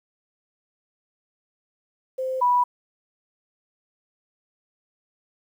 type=tone pair in turn; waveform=sine; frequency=520 / 981.6 Hz; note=C5 / B5; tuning=-11 / -11 cents; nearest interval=major seventh; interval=1100 cents; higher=second; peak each=-24 / -16 dBFS; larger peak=second; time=2.18-2.41 / 2.41-2.64 s; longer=neither; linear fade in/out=10 ms; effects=9-bit